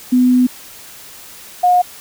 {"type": "tone pair in turn", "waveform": "sine", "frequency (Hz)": [250.7, 719], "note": ["B3", "F#5"], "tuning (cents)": [26, -50], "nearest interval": "octave + tritone", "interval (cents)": 1824, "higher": "second", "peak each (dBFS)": -8, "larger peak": "neither", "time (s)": [[0.12, 0.47], [1.63, 1.82]], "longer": "first", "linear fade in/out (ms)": 10, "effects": ["white hiss -37 dBFS RMS until 2 s"]}